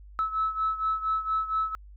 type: beating tone pair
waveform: sine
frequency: 1300 / 1304.3 Hz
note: E6 / E6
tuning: -24 / -19 cents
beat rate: 4.3 Hz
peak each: -26 / -30 dBFS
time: 0.19-1.75 s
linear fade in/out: 0 ms
effects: tanh soft clip ceiling -18 dBFS + added 50 Hz sine -45 dBFS peak until 1.96 s